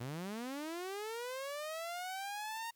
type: linear sweep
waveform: sawtooth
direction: up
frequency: 113.5 to 932.3 Hz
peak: -36 dBFS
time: 0-2.71 s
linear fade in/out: 10 ms
effects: white hiss -75 dBFS RMS until 2.75 s